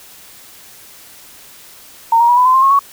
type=tone with pitch steps; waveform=sine; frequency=916 / 942.3 / 969.3 / 997.2 / 1025.8 / 1055.3 / 1085.5 / 1116.7 Hz; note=A#5 / A#5 / B5 / B5 / C6 / C6 / C#6 / C#6; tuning=-31 / +18 / -33 / +16 / -35 / +14 / -37 / +12 cents; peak=-7 dBFS; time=2.12-2.792 s; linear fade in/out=5 ms; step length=84 ms; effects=white hiss -40 dBFS RMS until 2.92 s